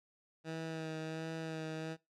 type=tone with vibrato; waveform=15% pulse; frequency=160.1 Hz; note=D#3; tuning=50 cents sharp; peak=-33 dBFS; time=0.44-1.97 s; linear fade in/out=50 ms; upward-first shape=sine; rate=1.4 Hz; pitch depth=21 cents each way; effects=noise-tail reverb RT60 0.2 s tail -20 dB re dry + low-pass 6000 Hz 12 dB/octave